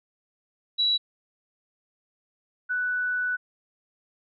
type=tone pair in turn; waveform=sine; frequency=3915 / 1486.1 Hz; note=B7 / F#6; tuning=-16 / +7 cents; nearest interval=octave + perfect fourth; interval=1677 cents; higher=first; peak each=-20 / -24 dBFS; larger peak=first; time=0.78-0.98 / 2.69-3.37 s; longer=second; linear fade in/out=20 ms; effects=none